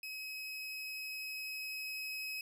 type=tone with level ramp; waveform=30% pulse; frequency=2552 Hz; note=D#7; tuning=43 cents sharp; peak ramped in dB=-39 to -36 dBFS; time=0.03-2.41 s; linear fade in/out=2 ms; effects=none